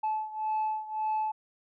sine beating tone pair, 865 / 866.8 Hz, A5 / A5, -30 / -26 cents, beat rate 1.8 Hz, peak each -29 / -32 dBFS, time 0.03-1.32 s, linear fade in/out 10 ms, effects tanh soft clip ceiling -24 dBFS

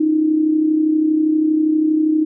sine tone with amplitude modulation, 311.1 Hz, D#4, in tune, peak -10 dBFS, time 0-2.25 s, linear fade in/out 10 ms, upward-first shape sine, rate 32.5 Hz, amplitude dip 55%, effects none

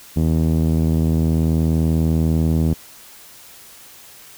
5% pulse tone with low-pass filter, 80.3 Hz, E2, 45 cents flat, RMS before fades -17 dBFS, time 0.16-2.74 s, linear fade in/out 10 ms, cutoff 190 Hz, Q 1, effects white hiss -43 dBFS RMS until 4.37 s

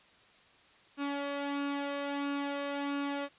sawtooth tone with flanger, 283.1 Hz, C#4, 37 cents sharp, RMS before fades -35 dBFS, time 0.97-3.29 s, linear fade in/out 50 ms, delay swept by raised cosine 0.73 to 1.67 ms, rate 1.5 Hz, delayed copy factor +0.5, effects white hiss -61 dBFS RMS until 3.38 s + resampled to 8000 Hz

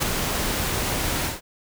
pink noise with ADSR envelope, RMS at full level -19 dBFS, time 0-1.41 s, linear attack 24 ms, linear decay 10 ms, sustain -6 dB, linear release 160 ms, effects none

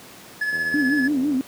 triangle tone with tremolo, 1710 Hz, A6, 50 cents flat, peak -18 dBFS, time 0.41-1.08 s, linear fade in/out 5 ms, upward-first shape sine, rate 16 Hz, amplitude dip 40%
click train, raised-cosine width 2 ms, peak -25 dBFS, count 69, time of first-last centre 0.53-1.37 s, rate 81 Hz
sine tone with vibrato, 277.2 Hz, C#4, in tune, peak -18 dBFS, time 0.74-1.41 s, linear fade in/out 0 ms, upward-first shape sine, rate 6 Hz, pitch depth 150 cents each way
effects pink hiss -43 dBFS RMS until 1.47 s + high-pass 150 Hz 12 dB/octave

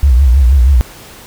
sine tone with vibrato, 65 Hz, C2, 11 cents flat, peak -4 dBFS, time 0.03-0.81 s, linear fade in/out 0 ms, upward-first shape triangle, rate 6.3 Hz, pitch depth 200 cents each way, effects pink hiss -35 dBFS RMS until 1.26 s

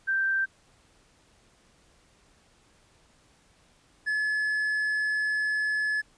sine / triangle tone pair in turn, 1568 / 1713.8 Hz, G6 / A6, 0 / -46 cents, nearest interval major second, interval 154 cents, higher second, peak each -23 dBFS, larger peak neither, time 0.07-0.46 / 4.06-6.02 s, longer second, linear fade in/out 20 ms, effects pink hiss -62 dBFS RMS until 6.17 s + resampled to 22050 Hz

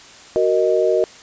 sine chord, D# minor, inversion first, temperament just, 373.4 / 466.7 / 622.3 Hz, F#4 / A#4 / D#5, +16 / +2 / 0 cents, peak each -18 dBFS, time 0.36-1.04 s, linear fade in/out 0 ms, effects white hiss -42 dBFS RMS until 1.22 s + resampled to 16000 Hz

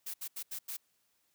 blue noise bursts at uneven times, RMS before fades -40 dBFS, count 5, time 0.06-0.14 / 0.21-0.28 / 0.36-0.43 / 0.51-0.59 / 0.68-0.77 s, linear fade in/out 10 ms, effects white hiss -75 dBFS RMS until 1.34 s + high-pass 60 Hz 12 dB/octave

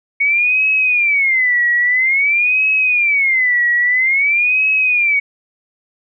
sine tone with vibrato, 2217 Hz, C#7, in tune, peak -11 dBFS, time 0.2-5.2 s, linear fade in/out 10 ms, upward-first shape sine, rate 0.5 Hz, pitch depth 250 cents each way, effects none

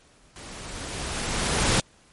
pink noise with level ramp, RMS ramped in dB -42 to -20 dBFS, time 0.36-1.8 s, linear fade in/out 0 ms, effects pink hiss -57 dBFS RMS until 2.12 s + MP3 48 kbps

